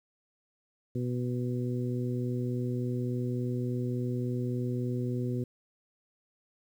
harmonic tone, 123.47 Hz, B2, in tune, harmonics 1 / 2 / 3 / 4, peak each -31 / -34 / -37 / -43 dBFS, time 0.95-5.44 s, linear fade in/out 5 ms, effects 10-bit

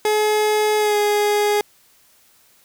30% pulse tone with pitch glide, 425 to 415.3 Hz, G#4 to G#4, +40 to 0 cents, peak -13 dBFS, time 0.05-1.61 s, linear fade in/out 2 ms, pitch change -40 cents, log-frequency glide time 0.78-0.97 s, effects white hiss -55 dBFS RMS until 2.64 s

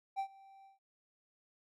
triangle tone with ADSR envelope, 780 Hz, G5, 9 cents flat, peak -30 dBFS, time 0.16-0.79 s, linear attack 32 ms, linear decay 82 ms, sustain -24 dB, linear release 140 ms, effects none

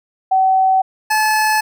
sine / 25% pulse tone pair in turn, 760 / 862.8 Hz, F#5 / A5, +46 / -34 cents, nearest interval major second, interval 220 cents, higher second, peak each -10 / -9 dBFS, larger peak second, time 0.31-0.82 / 1.1-1.61 s, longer neither, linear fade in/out 10 ms, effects none

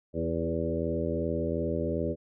harmonic tone with a mistuned harmonic, 82.7 Hz, E2, 6 cents sharp, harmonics 1 / 2 / 3 / 4 / 5 / 6 / 7, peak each -35 / -35 / -35 / -35 / -35 / -35 / -35 dBFS, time 0.13-2.16 s, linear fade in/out 50 ms, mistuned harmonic 5, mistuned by -18 cents, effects none

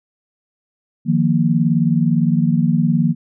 sine chord, Eb suspended second, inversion none, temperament just, 155.56 / 175.01 / 233.3 Hz, Eb3 / F3 / Bb3, 0 / +4 / +2 cents, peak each -17 dBFS, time 1.05-3.15 s, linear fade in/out 50 ms, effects none

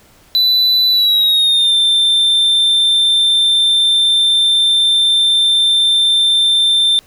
triangle tone with pitch glide, 3986 to 3572 Hz, B7 to A7, +15 to +25 cents, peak -8 dBFS, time 0.35-6.99 s, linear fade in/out 0 ms, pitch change -190 cents, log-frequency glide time 0.9-1.75 s, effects pink hiss -48 dBFS RMS until 7.06 s

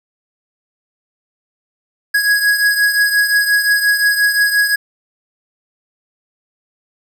square beating tone pair, 1661.2 / 1666.9 Hz, G#6 / G#6, 0 / +6 cents, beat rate 5.7 Hz, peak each -13 / -19 dBFS, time 2.14-4.76 s, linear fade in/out 10 ms, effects none

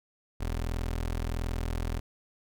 25% pulse tone, 41.44 Hz, E1, 10 cents sharp, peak -26 dBFS, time 0.4-2 s, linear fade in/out 10 ms, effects none

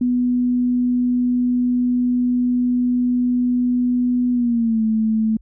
sine tone with pitch glide, 246.9 to 220 Hz, B3 to A3, 0 to 0 cents, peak -15 dBFS, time 0.01-5.37 s, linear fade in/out 5 ms, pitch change -200 cents, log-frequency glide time 4.32-4.83 s, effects added 50 Hz sine -45 dBFS peak until 5.41 s

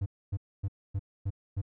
triangle tone bursts, 97.9 Hz, G2, 2 cents flat, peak -26 dBFS, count 6, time 0.01-1.616 s, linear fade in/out 10 ms, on 51 ms, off 260 ms, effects none

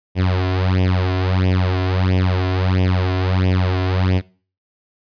sawtooth tone with flanger, 92.5 Hz, F#2, in tune, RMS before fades -17 dBFS, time 0.15-4.22 s, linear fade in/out 50 ms, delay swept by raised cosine 0.35 to 2.95 ms, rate 1.5 Hz, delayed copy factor +0.9, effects noise-tail reverb RT60 0.4 s tail -22 dB re dry + resampled to 11025 Hz

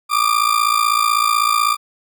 40% pulse ring-modulated tone, 1192 Hz, D6, 25 cents sharp, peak -10 dBFS, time 0.09-1.77 s, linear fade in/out 50 ms, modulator 28 Hz, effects none

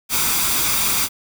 white noise with comb filter, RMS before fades -19 dBFS, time 0.09-1.09 s, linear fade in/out 50 ms, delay 0.84 ms, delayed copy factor +0.5, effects none

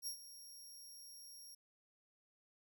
20% pulse tone with ADSR envelope, 5588 Hz, F8, in tune, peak -34 dBFS, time 0.02-1.55 s, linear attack 49 ms, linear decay 94 ms, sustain -14 dB, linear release 8 ms, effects none

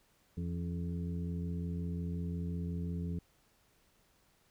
harmonic tone with a mistuned harmonic, 85.6 Hz, F2, 34 cents flat, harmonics 1 / 2 / 3 / 4 / 5, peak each -38 / -37 / -47 / -55 / -50 dBFS, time 0.37-3.19 s, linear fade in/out 5 ms, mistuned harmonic 3, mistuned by +75 cents, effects pink hiss -70 dBFS RMS until 4.5 s

